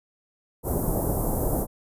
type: band-stop noise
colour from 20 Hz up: pink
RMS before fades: -25 dBFS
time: 0.63-1.67 s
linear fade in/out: 50 ms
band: 820 to 11000 Hz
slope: 24 dB/octave
effects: resampled to 32000 Hz